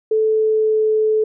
sine tone with pitch glide, 436.9 to 433.4 Hz, A4 to A4, -12 to -26 cents, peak -13 dBFS, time 0.11-1.24 s, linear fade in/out 5 ms, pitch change -14 cents, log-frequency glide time 0.27-0.89 s, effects none

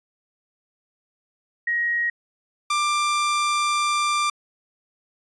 sine / sawtooth tone pair in turn, 1889 / 1185 Hz, A#6 / D6, +22 / +15 cents, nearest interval minor sixth, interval 807 cents, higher first, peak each -20 / -16 dBFS, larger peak second, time 1.67-2.1 / 2.7-4.3 s, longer second, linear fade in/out 5 ms, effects resampled to 22050 Hz

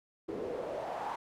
pink noise with band-pass filter sweep, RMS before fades -38 dBFS, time 0.28-1.16 s, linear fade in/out 10 ms, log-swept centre 370 to 920 Hz, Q 4.6, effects none

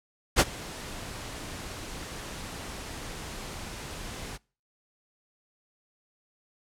pink noise with ADSR envelope, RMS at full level -17 dBFS, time 0.36-4.38 s, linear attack 36 ms, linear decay 43 ms, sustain -22 dB, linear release 25 ms, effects noise-tail reverb RT60 0.4 s tail -26 dB re dry + low-pass 10000 Hz 12 dB/octave

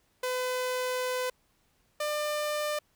sawtooth tone pair in turn, 505 / 598.1 Hz, B4 / D5, +39 / +31 cents, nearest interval minor third, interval 292 cents, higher second, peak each -25 dBFS, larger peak neither, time 0.23-1.3 / 2-2.79 s, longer first, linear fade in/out 5 ms, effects pink hiss -70 dBFS RMS until 2.95 s

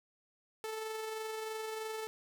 sawtooth tone with amplitude modulation, 438.8 Hz, A4, 5 cents flat, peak -33 dBFS, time 0.64-2.07 s, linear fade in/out 0 ms, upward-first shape sine, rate 23.1 Hz, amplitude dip 30%, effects none

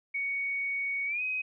sine tone with pitch glide, 2233 to 2521 Hz, C#7 to D#7, +12 to +22 cents, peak -29 dBFS, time 0.14-1.42 s, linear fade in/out 10 ms, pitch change +210 cents, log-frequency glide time 1.06-1.22 s, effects none

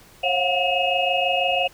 sine tone cluster, 542 / 706 / 732 / 2578 / 2849 Hz, C#5 / F5 / F#5 / E7 / F7, -39 / +19 / -19 / -39 / +34 cents, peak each -25 dBFS, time 0.23-1.68 s, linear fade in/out 10 ms, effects pink hiss -50 dBFS RMS until 1.73 s

